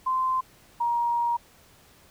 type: tone pair in turn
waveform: sine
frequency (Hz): 1037 / 945.3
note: C6 / A#5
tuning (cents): -16 / +24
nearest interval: major second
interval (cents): 160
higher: first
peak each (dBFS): -22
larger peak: neither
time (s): 0.06-0.41 / 0.8-1.37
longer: second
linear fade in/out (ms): 10
effects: pink hiss -56 dBFS RMS until 2.1 s